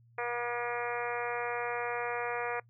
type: harmonic tone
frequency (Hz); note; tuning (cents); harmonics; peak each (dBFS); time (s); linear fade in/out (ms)
240; B3; -49; 2 / 3 / 4 / 5 / 6 / 7 / 8 / 9 / 10; -37 / -39 / -40 / -41 / -42 / -42 / -43 / -44 / -44; 0.18-2.6; 5
effects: noise-tail reverb RT60 0.1 s tail -24 dB re dry + added 117 Hz sine -59 dBFS peak until 2.69 s